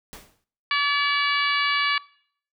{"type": "noise with exponential decay", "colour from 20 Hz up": "pink", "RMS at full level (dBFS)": -38, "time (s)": [0.13, 0.44], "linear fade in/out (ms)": 0, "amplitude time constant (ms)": 66}
{"type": "harmonic tone", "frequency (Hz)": 573, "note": "D5", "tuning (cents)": -43, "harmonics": [2, 3, 4, 5, 6, 7, 8], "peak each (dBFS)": [-24, -26, -25, -29, -33, -34, -33], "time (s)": [0.71, 1.98], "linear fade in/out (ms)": 2}
{"effects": ["noise-tail reverb RT60 0.6 s tail -22 dB re dry"]}